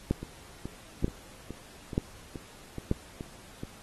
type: two click trains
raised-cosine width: 3 ms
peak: -24 / -12 dBFS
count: 9 / 4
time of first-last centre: 0.23-3.634 / 0.11-2.914 s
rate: 2.35 / 1.07 Hz
effects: pink hiss -52 dBFS RMS until 3.82 s + AAC 32 kbps